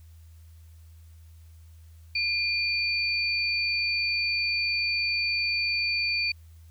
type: tone pair together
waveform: sine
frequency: 2410 / 4557 Hz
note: D7 / C#8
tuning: +44 / +47 cents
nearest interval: major seventh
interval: 1103 cents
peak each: -26 / -28 dBFS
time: 2.15-6.32 s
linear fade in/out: 5 ms
effects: added 81 Hz sine -47 dBFS peak until 6.7 s + white hiss -65 dBFS RMS until 6.7 s